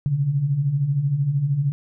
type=beating tone pair; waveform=sine; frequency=130.81 / 143.81 Hz; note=C3 / D3; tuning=0 / -36 cents; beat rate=13 Hz; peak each=-26 / -19 dBFS; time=0.06-1.72 s; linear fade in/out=0 ms; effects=none